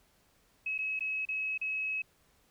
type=tone with dropouts; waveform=sine; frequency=2567 Hz; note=E7; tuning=47 cents flat; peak=-31 dBFS; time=0.66-2.02 s; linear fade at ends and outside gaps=5 ms; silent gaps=0.78-0.787 / 0.993-1.006 / 1.253-1.287 / 1.578-1.613 s; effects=pink hiss -68 dBFS RMS until 2.5 s